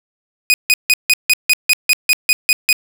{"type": "tone bursts", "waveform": "sawtooth", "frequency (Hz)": 2489, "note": "D#7", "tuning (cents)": 0, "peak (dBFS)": -5, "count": 12, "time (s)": [0.5, 2.728], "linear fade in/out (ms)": 0, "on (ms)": 39, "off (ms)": 160, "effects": []}